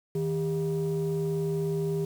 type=tone pair together; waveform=sine; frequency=158.74 / 400 Hz; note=D#3 / G4; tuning=+35 / +35 cents; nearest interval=octave + major third; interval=1600 cents; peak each=-27 dBFS; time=0.15-2.05 s; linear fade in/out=5 ms; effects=tanh soft clip ceiling -22 dBFS + 8-bit